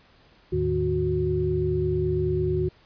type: tone cluster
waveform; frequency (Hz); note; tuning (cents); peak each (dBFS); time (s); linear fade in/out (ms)
sine; 79.7 / 108.8 / 154.1 / 366.7; D#2 / A2 / D#3 / F#4; +42 / -19 / -16 / -15; -29 / -31 / -28 / -24; 0.52-2.69; 10
effects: pink hiss -57 dBFS RMS until 2.85 s + resampled to 11025 Hz